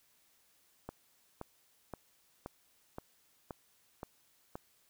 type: click train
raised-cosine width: 1 ms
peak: -27 dBFS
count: 8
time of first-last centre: 0.89-4.555 s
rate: 1.91 Hz
effects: white hiss -70 dBFS RMS until 4.89 s